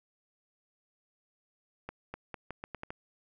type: accelerating click train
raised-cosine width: 0.5 ms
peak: -24 dBFS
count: 8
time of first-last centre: 1.89-2.905 s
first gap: 250 ms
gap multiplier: 0.81
effects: none